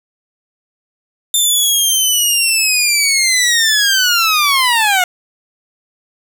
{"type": "linear sweep", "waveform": "15% pulse", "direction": "down", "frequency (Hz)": [3597, 707], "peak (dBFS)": -4, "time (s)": [1.34, 5.04], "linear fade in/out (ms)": 2, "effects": []}